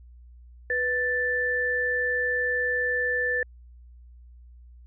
sine tone pair together, 494.5 / 1762.2 Hz, B4 / A6, +2 / +2 cents, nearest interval octave + minor seventh, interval 2200 cents, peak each -29 / -24 dBFS, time 0.7-3.43 s, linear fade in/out 2 ms, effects added 60 Hz sine -46 dBFS peak until 4.86 s

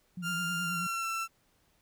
sine tone with vibrato, 173.6 Hz, F3, 10 cents flat, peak -36 dBFS, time 0.17-0.87 s, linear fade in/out 5 ms, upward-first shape triangle, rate 9.4 Hz, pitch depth 94 cents each way
30% pulse tone with pitch glide, 1397 to 1340.9 Hz, F6 to E6, 0 to +29 cents, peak -29 dBFS, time 0.22-1.28 s, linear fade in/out 50 ms, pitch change -71 cents, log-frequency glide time 0.62-1.07 s
effects pink hiss -70 dBFS RMS until 1.81 s

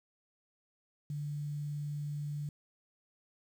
sine tone with quantisation, 146.83 Hz, D3, in tune, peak -35 dBFS, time 1.1-2.49 s, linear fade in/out 2 ms, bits 10, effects none

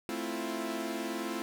sawtooth chord, F major seventh, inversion first, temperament equal, 220 / 261.6 / 329.6 / 349.2 Hz, A3 / C4 / E4 / F4, 0 / 0 / 0 / 0 cents, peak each -36 / -36 / -34 / -36 dBFS, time 0.09-1.42 s, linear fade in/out 0 ms, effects none

